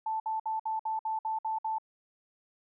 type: tone bursts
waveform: sine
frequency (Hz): 880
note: A5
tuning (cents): 0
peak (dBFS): -29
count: 9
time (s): 0.06-1.784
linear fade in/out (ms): 5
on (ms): 140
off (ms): 58
effects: none